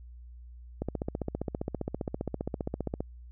click train, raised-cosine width 2 ms, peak -18 dBFS, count 34, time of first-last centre 0.82-3.005 s, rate 15.1 Hz, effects added 60 Hz sine -45 dBFS peak until 3.31 s

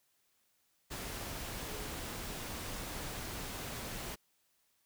sine tone in noise, 425.2 Hz, G#4, 41 cents sharp, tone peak -48 dBFS, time 1.67-1.89 s, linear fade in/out 20 ms, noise pink, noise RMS -42 dBFS, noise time 0.9-4.16 s, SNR -9 dB, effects white hiss -75 dBFS RMS until 4.85 s

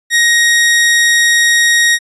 sawtooth tone, 1879 Hz, A#6, 13 cents sharp, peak -4 dBFS, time 0.1-1.99 s, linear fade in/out 50 ms, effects resampled to 24000 Hz

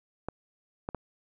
clicks, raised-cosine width 1 ms, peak -19 dBFS, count 3, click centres 0.286 / 0.889 / 0.947 s, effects none

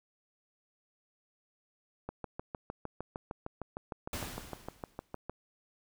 click train, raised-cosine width 1 ms, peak -24 dBFS, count 22, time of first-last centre 2.09-5.296 s, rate 6.55 Hz
pink noise with exponential decay, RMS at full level -37 dBFS, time 4.13-5.15 s, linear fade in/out 1 ms, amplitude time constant 220 ms
effects none

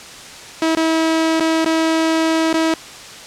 sawtooth tone with dropouts, 322.8 Hz, E4, 36 cents flat, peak -10 dBFS, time 0.62-2.74 s, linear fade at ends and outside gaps 2 ms, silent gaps 0.751-0.77 / 1.398-1.405 / 1.647-1.659 / 2.53-2.541 s, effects white hiss -35 dBFS RMS until 3.26 s + low-pass 7000 Hz 12 dB/octave

